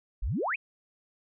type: exponential sweep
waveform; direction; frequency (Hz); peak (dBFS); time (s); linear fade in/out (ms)
sine; up; 36.71 to 2794; -27; 0.22-0.56; 10
effects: none